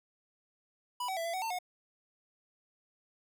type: tone with pitch steps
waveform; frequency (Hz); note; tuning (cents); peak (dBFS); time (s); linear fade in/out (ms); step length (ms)
square; 984 / 759 / 665 / 675 / 749 / 898 / 725; B5 / F#5 / E5 / E5 / F#5 / A5 / F#5; -7 / +44 / +15 / +41 / +21 / +35 / -35; -34; 1-1.588; 5; 84
effects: none